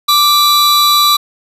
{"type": "tone pair together", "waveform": "45% pulse", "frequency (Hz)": [1174.7, 3943], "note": ["D6", "B7"], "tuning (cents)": [0, -4], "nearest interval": "octave + major sixth", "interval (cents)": 2096, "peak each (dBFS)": -10, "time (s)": [0.08, 1.17], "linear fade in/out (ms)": 10, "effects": ["resampled to 32000 Hz", "7-bit"]}